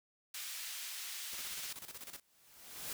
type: high-pass noise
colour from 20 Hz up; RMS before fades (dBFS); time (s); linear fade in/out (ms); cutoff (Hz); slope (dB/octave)
pink; -44; 0.34-1.73; 5; 2500; 12
type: noise with tremolo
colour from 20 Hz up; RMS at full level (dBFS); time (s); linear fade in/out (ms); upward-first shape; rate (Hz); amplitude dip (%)
white; -47; 1.32-2.2; 10; square; 16; 70
type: noise with exponential growth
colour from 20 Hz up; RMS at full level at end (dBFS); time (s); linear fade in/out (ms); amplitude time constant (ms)
white; -40; 2.14-2.93; 2; 170
effects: none